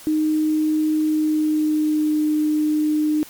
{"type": "tone with pitch glide", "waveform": "sine", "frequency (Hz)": [309.2, 304.4], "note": ["D#4", "D#4"], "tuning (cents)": [-11, -38], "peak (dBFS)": -16, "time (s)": [0.07, 3.23], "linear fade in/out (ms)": 0, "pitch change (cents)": -27, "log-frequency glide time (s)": [1.02, 2.22], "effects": ["white hiss -42 dBFS RMS until 3.29 s", "MP3 96 kbps"]}